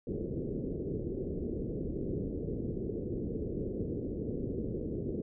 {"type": "low-pass noise", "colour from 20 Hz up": "white", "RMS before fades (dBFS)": -36, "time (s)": [0.07, 5.22], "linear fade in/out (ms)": 5, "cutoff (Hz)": 460, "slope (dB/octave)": 48, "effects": []}